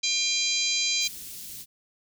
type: harmonic tone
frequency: 800 Hz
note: G5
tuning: 35 cents sharp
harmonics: 3 / 4 / 5 / 6 / 7 / 8 / 9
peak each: -30 / -33 / -28 / -30 / -38 / -31 / -34 dBFS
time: 0.03-1.08 s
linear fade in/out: 10 ms
type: band-stop noise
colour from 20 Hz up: white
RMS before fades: -40 dBFS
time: 1-1.66 s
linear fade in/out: 50 ms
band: 250 to 3700 Hz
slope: 12 dB/octave
effects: none